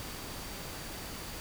sine tone in noise, 4640 Hz, D8, 22 cents flat, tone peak -53 dBFS, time 0-1.4 s, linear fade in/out 0 ms, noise pink, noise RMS -42 dBFS, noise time 0-1.4 s, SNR -14 dB, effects none

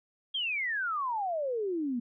sine exponential sweep, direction down, 3300 to 230 Hz, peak -29 dBFS, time 0.34-2 s, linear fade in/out 10 ms, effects none

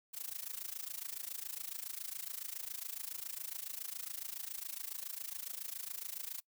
blue noise with amplitude modulation, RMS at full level -40 dBFS, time 0.13-6.41 s, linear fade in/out 20 ms, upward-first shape sine, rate 27.2 Hz, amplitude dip 90%, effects noise-tail reverb RT60 0.1 s tail -24 dB re dry

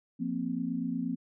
sine chord, F suspended fourth, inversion none, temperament equal, 174.61 / 233.1 / 261.6 Hz, F3 / Bb3 / C4, 0 / 0 / 0 cents, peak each -36 / -34 / -33 dBFS, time 0.19-1.16 s, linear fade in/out 20 ms, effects none

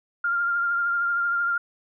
sine tone with vibrato, 1397 Hz, F6, in tune, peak -21 dBFS, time 0.24-1.58 s, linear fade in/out 5 ms, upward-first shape triangle, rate 13 Hz, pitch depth 26 cents each way, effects none

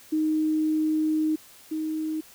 sine tone pair in turn, 311.1 / 313.1 Hz, D#4 / D#4, 0 / +11 cents, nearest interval unison, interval 11 cents, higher second, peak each -21 / -26 dBFS, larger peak first, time 0.12-1.36 / 1.71-2.21 s, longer first, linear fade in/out 10 ms, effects white hiss -51 dBFS RMS until 2.34 s

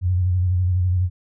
sine tone with vibrato, 90.6 Hz, F#2, 36 cents flat, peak -16 dBFS, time 0.01-1.1 s, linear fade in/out 50 ms, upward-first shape square, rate 12 Hz, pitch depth 41 cents each way, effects none

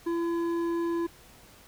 sine tone with hard clipping, 338 Hz, E4, 43 cents sharp, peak -28 dBFS, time 0.06-1.07 s, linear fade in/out 10 ms, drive 8 dB, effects pink hiss -54 dBFS RMS until 1.67 s

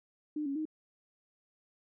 sine tone with pitch steps, 301.2 / 277.5 / 311.2 Hz, D4 / C#4 / D#4, +44 / +2 / 0 cents, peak -32 dBFS, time 0.36-0.654 s, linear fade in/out 5 ms, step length 98 ms, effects none

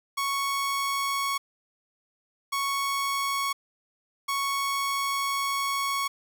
sawtooth tone bursts at uneven times, 1108.7 Hz, C#6, in tune, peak -22 dBFS, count 3, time 0.17-1.38 / 2.52-3.53 / 4.28-6.08 s, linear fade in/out 10 ms, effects none

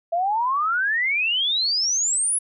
sine exponential sweep, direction up, 659.3 to 10570 Hz, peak -19 dBFS, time 0.12-2.39 s, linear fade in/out 10 ms, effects none

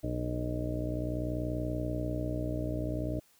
harmonic tone with a mistuned harmonic, 60.5 Hz, B1, 35 cents flat, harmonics 1 / 2 / 3 / 4 / 5 / 6 / 7 / 8 / 9 / 10, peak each -37 / -36 / -45 / -45 / -36 / -49 / -46 / -48 / -46 / -39 dBFS, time 0.03-3.2 s, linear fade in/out 10 ms, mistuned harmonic 10, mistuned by +40 cents, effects white hiss -65 dBFS RMS until 3.39 s

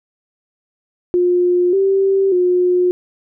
sine tone with pitch steps, 356 / 388.8 / 359.6 Hz, F4 / G4 / F#4, +33 / -14 / -49 cents, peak -11 dBFS, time 1.14-2.91 s, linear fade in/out 0 ms, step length 590 ms, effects none

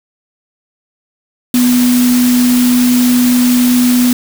sine tone in noise, 246.9 Hz, B3, in tune, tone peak -7 dBFS, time 1.54-4.13 s, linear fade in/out 2 ms, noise white, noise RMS -19 dBFS, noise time 1.54-4.13 s, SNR +9 dB, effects none

